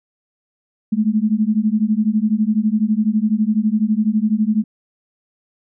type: beating tone pair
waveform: sine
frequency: 209.1 / 221.1 Hz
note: G#3 / A3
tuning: +12 / +9 cents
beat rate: 12 Hz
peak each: -17 dBFS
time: 0.92-4.64 s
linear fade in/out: 10 ms
effects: none